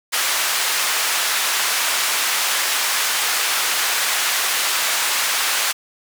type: band-pass noise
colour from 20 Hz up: pink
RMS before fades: -20 dBFS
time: 0.12-5.73 s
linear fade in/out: 20 ms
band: 1200 to 15000 Hz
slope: 12 dB/octave
effects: none